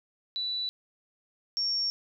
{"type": "tone pair in turn", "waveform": "sine", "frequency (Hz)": [3960, 5504], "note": ["B7", "F8"], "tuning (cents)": [4, -26], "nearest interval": "tritone", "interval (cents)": 570, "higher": "second", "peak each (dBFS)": [-29, -26], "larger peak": "second", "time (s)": [[0.36, 0.69], [1.57, 1.9]], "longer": "neither", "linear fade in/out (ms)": 0, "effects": []}